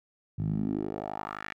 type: tone with band-pass filter sweep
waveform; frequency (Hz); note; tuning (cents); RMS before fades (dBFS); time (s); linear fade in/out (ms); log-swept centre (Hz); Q
10% pulse; 51.7; G#1; -7; -33; 0.38-1.54; 10; 120 to 2100; 3
effects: none